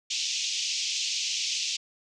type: band-pass noise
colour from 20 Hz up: white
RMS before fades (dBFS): -30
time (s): 0.1-1.77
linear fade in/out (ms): 10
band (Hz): 2500 to 6600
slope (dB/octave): 48
effects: none